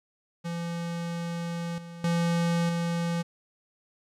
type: tone with level steps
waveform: square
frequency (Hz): 170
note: F3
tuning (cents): -46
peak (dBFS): -31 / -41 / -24 / -27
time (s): 0.44-3.23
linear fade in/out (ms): 20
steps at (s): 1.78 / 2.04 / 2.69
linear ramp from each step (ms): 2
effects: low-pass 9000 Hz 12 dB/octave + 11-bit